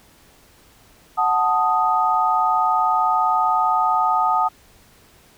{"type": "chord", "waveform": "sine", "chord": "D# diminished", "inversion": "first", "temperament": "equal", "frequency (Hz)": [740, 880, 1244.5], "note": ["F#5", "A5", "D#6"], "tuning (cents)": [0, 0, 0], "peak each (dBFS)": [-21, -20, -19], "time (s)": [1.17, 4.49], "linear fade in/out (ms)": 20, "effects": ["pink hiss -52 dBFS RMS until 5.37 s"]}